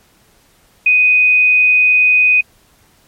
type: tone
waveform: sine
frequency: 2495 Hz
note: D#7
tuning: 4 cents sharp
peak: -7 dBFS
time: 0.86-2.41 s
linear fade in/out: 5 ms
effects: pink hiss -52 dBFS RMS until 3.07 s + MP3 64 kbps